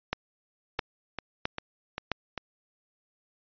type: two click trains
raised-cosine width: 0.3 ms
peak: -11 / -17 dBFS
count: 4 / 5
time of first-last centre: 0.13-2.117 / 0.79-2.377 s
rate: 1.51 / 2.52 Hz
effects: resampled to 11025 Hz